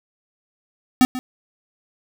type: tone with echo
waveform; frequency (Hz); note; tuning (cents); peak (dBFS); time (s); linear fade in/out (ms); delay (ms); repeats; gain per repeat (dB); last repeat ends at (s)
square; 254.5; C4; -48; -11; 1.01-1.05; 0; 140; 1; -14; 1.19
effects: none